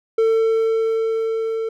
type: tone with level ramp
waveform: triangle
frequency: 448.3 Hz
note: A4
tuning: 32 cents sharp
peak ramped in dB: -11 to -19 dBFS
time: 0.18-1.69 s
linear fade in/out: 5 ms
effects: none